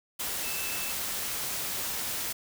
sine tone in noise, 2638 Hz, E7, 1 cent sharp, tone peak -39 dBFS, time 0.43-0.92 s, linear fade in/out 10 ms, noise white, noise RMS -33 dBFS, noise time 0.19-2.33 s, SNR -9 dB, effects none

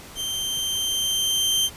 sawtooth tone with level ramp, 3136 Hz, G7, in tune, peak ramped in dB -23 to -15 dBFS, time 0.15-1.7 s, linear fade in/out 50 ms, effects pink hiss -42 dBFS RMS until 1.76 s + resampled to 32000 Hz

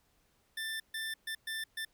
25% pulse tone bursts at uneven times, 1777 Hz, A6, 17 cents sharp, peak -32 dBFS, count 5, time 0.57-0.8 / 0.94-1.14 / 1.27-1.35 / 1.47-1.64 / 1.77-1.85 s, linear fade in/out 5 ms, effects pink hiss -72 dBFS RMS until 1.93 s

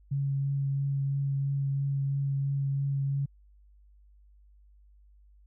sine tone with vibrato, 138.59 Hz, C#3, in tune, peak -26 dBFS, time 0.11-3.26 s, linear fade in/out 10 ms, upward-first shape triangle, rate 3 Hz, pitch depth 13 cents each way, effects added 50 Hz sine -55 dBFS peak until 5.46 s

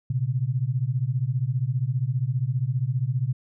sine beating tone pair, 119.9 / 134.9 Hz, A#2 / C#3, +49 / -47 cents, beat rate 15 Hz, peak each -25 dBFS, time 0.1-3.33 s, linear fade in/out 5 ms, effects none

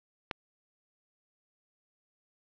click, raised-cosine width 0.3 ms, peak -16 dBFS, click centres 0.312 s, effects low-pass 5000 Hz 12 dB/octave

